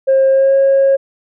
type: tone with pitch glide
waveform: sine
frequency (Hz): 535 to 544.7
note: C5 to C#5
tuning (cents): +38 to -30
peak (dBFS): -6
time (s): 0.07-0.97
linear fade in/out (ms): 20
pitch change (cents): +32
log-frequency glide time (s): 0.3-0.55
effects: tanh soft clip ceiling -5 dBFS